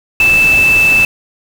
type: tone in noise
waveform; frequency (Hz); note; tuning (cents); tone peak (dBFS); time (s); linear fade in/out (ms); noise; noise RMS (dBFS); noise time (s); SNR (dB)
sine; 2637; E7; 0; -6; 0.2-1.05; 2; pink; -21; 0.2-1.05; +12
effects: none